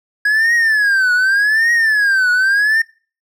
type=tone with vibrato; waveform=triangle; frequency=1661.2 Hz; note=G#6; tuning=in tune; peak=-9 dBFS; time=0.25-2.82 s; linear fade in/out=5 ms; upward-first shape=triangle; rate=0.85 Hz; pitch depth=230 cents each way; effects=noise-tail reverb RT60 0.4 s tail -25 dB re dry